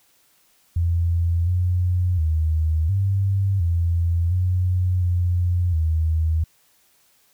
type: tone with pitch steps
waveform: sine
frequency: 85 / 89.9 / 79.1 / 97.8 / 85 / 91 / 88.5 / 80 Hz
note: F2 / F#2 / D#2 / G2 / F2 / F#2 / F2 / D#2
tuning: -46 / -49 / +29 / -4 / -46 / -28 / +23 / +49 cents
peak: -17 dBFS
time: 0.76-6.44 s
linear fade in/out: 5 ms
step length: 710 ms
effects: white hiss -60 dBFS RMS until 7.33 s